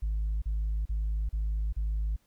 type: tone bursts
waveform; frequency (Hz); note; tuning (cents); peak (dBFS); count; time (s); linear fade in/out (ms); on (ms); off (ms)
sine; 52.8; G#1; +29; -25; 5; 0.02-2.164; 10; 400; 36
effects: tanh soft clip ceiling -25 dBFS + pink hiss -70 dBFS RMS until 2.26 s